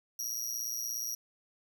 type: tone with amplitude modulation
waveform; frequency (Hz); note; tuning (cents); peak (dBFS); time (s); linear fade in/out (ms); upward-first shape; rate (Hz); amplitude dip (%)
sawtooth; 5710; F8; +37; -28; 0.19-1.15; 5; sine; 117; 80
effects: none